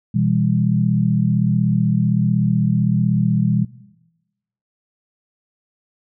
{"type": "chord", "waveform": "sine", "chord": "E minor", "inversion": "second", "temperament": "equal with one note detuned", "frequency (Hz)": [123.47, 164.81, 200.7], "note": ["B2", "E3", "G3"], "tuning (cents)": [0, 0, 41], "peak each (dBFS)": -19, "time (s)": [0.14, 3.65], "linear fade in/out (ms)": 10, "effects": ["noise-tail reverb RT60 1.0 s tail -18 dB re dry"]}